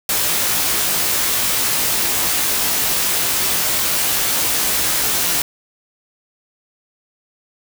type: noise with comb filter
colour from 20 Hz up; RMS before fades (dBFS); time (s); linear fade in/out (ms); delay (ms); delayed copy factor
white; -18; 0.09-5.42; 2; 18; +0.75
effects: none